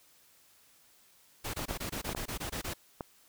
pink noise bursts, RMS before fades -37 dBFS, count 11, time 1.44-2.738 s, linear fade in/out 10 ms, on 98 ms, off 22 ms
clicks, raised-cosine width 1 ms, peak -22 dBFS, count 5, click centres 1.593 / 1.71 / 2.092 / 2.149 / 3.008 s
effects white hiss -63 dBFS RMS until 3.28 s

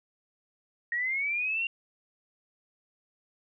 sine linear sweep, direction up, 1867 to 2781 Hz, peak -27 dBFS, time 0.92-1.67 s, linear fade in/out 2 ms, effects none

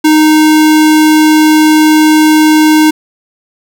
square tone, 309.4 Hz, D#4, 10 cents flat, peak -4 dBFS, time 0.04-2.91 s, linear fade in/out 10 ms, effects none

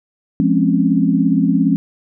sine chord, Db major seventh, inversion first, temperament just, 173.24 / 207.9 / 259.9 / 277.2 Hz, F3 / Ab3 / C4 / Db4, -14 / +2 / -11 / 0 cents, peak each -17 dBFS, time 0.4-1.76 s, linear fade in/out 0 ms, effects none

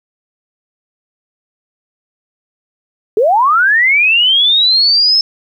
sine linear sweep, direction up, 397.3 to 5274 Hz, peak -7 dBFS, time 3.17-5.21 s, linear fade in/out 2 ms, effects 8-bit

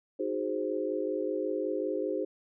sine chord, Ab dominant seventh, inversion second, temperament equal, 311.1 / 370 / 415.3 / 523.3 Hz, Eb4 / Gb4 / Ab4 / C5, 0 / 0 / 0 / 0 cents, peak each -35 / -35 / -34 / -34 dBFS, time 0.19-2.25 s, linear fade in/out 10 ms, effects none

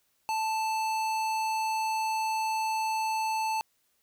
sine tone with hard clipping, 880 Hz, A5, in tune, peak -29 dBFS, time 0.29-3.61 s, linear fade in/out 0 ms, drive 18 dB, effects white hiss -72 dBFS RMS until 4.02 s

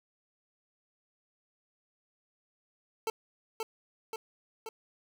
25% pulse tone with echo, 445.8 Hz, A4, 23 cents sharp, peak -26 dBFS, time 3.07-3.1 s, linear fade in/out 2 ms, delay 530 ms, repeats 3, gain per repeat -3 dB, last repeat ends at 4.69 s, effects none

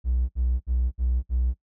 triangle tone bursts, 61.74 Hz, B1, in tune, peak -17 dBFS, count 5, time 0.04-1.542 s, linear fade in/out 50 ms, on 250 ms, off 63 ms, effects noise-tail reverb RT60 0.1 s tail -21 dB re dry + tanh soft clip ceiling -16 dBFS

